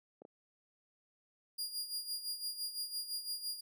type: clicks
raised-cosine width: 2 ms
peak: -34 dBFS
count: 2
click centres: 0.219 / 0.251 s
type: tone with tremolo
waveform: sawtooth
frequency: 4833 Hz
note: D8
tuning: 49 cents sharp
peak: -33 dBFS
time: 1.58-3.61 s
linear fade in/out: 10 ms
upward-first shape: sine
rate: 5.9 Hz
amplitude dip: 70%
effects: high-pass 400 Hz 12 dB/octave